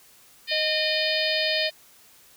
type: harmonic tone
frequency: 610 Hz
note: D#5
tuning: 34 cents flat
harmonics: 3 / 4 / 5 / 6 / 7 / 8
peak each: -30 / -30 / -30 / -30 / -30 / -30 dBFS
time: 0.47-1.71 s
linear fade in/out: 50 ms
type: tone with pitch glide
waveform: triangle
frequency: 622 to 625.6 Hz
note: D#5 to D#5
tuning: -1 to +9 cents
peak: -26 dBFS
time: 0.51-1.7 s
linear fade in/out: 10 ms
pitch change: +10 cents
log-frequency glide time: 0.89-1.11 s
effects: white hiss -54 dBFS RMS until 2.36 s